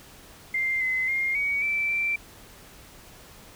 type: tone with pitch steps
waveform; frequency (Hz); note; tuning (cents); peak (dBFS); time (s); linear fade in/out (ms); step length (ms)
sine; 2096 / 2045 / 2122 / 2252 / 2329 / 2345; C7 / C7 / C7 / C#7 / D7 / D7; +2 / -40 / +24 / +27 / -15 / -3; -23; 0.54-2.16; 5; 270
effects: pink hiss -49 dBFS RMS until 3.55 s